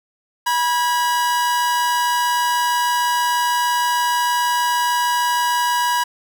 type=tone pair together; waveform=45% pulse; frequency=973 / 1643.8 Hz; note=B5 / G#6; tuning=-26 / -18 cents; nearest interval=major sixth; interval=908 cents; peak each=-17 / -24 dBFS; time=0.46-6.04 s; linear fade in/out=10 ms; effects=none